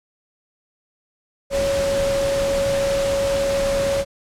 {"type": "tone in noise", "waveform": "sine", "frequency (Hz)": 554.4, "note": "C#5", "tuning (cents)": 0, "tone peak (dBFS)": -18, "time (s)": [1.5, 4.05], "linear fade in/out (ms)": 50, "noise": "pink", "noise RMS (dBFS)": -27, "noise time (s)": [1.5, 4.05], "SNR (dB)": 6, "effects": ["low-pass 9000 Hz 12 dB/octave"]}